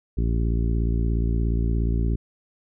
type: harmonic tone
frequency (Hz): 57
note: A#1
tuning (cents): -38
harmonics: 1 / 2 / 3 / 4 / 5 / 6 / 7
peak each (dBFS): -21 / -27 / -31 / -33 / -35 / -37 / -38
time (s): 0.17-2.16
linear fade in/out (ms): 10
effects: none